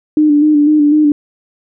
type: tone with vibrato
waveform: sine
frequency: 298.8 Hz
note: D4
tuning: 30 cents sharp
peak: -6 dBFS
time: 0.17-1.12 s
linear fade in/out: 2 ms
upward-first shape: square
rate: 4 Hz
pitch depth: 33 cents each way
effects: none